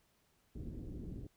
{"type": "low-pass noise", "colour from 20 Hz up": "pink", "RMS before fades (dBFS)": -45, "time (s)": [0.55, 1.27], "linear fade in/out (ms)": 5, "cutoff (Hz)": 350, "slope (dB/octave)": 24, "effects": ["pink hiss -74 dBFS RMS until 1.36 s"]}